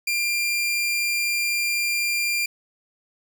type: tone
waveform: sawtooth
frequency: 2388 Hz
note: D7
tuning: 28 cents sharp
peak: -18 dBFS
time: 0.07-2.46 s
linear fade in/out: 5 ms
effects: none